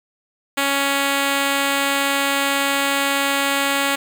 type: tone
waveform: 5% pulse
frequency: 278.2 Hz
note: C#4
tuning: 6 cents sharp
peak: -6 dBFS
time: 0.57-3.96 s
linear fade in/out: 10 ms
effects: 8-bit